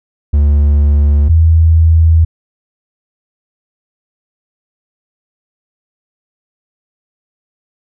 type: tone pair in turn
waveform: triangle / sine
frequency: 72.6 / 81.38 Hz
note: D2 / E2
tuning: -19 / -22 cents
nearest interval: major second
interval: 197 cents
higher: second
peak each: -4 dBFS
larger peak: neither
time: 0.33-1.29 / 1.29-2.25 s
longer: neither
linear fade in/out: 10 ms
effects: none